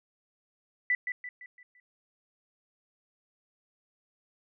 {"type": "tone with echo", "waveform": "sine", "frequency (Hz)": 1982, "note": "B6", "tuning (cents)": 6, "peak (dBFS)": -23, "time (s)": [0.9, 0.95], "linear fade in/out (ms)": 2, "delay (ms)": 170, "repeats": 5, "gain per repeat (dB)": -7, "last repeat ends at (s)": 1.8, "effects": []}